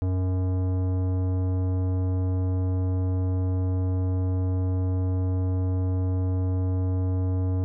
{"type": "tone with tanh clipping", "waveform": "sine", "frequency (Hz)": 92.5, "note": "F#2", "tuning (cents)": 0, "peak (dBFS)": -24, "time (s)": [0.02, 7.64], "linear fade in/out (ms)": 0, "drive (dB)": 15, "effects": []}